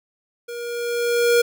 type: tone with level ramp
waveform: square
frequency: 475.2 Hz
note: A#4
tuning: 33 cents sharp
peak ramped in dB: -31 to -13 dBFS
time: 0.48-1.42 s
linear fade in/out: 10 ms
effects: none